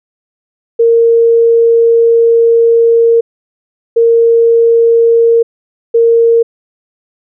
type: tone bursts at uneven times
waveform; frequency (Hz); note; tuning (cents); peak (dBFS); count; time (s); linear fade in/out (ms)
sine; 462.3; A#4; -14; -4; 3; 0.79-3.21 / 3.96-5.43 / 5.94-6.43; 10
effects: none